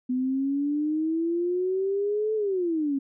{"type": "exponential two-way sweep", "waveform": "sine", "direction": "up then down", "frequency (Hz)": [250, 438.5, 268.2], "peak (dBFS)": -23, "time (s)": [0.09, 2.99], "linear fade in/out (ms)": 10, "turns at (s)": 2.35, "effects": []}